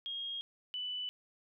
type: tone pair in turn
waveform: sine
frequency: 3256 / 2984 Hz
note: G#7 / F#7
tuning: -35 / +14 cents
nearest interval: major second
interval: 151 cents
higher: first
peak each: -37 / -36 dBFS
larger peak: second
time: 0.06-0.41 / 0.74-1.09 s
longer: neither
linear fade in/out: 0 ms
effects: none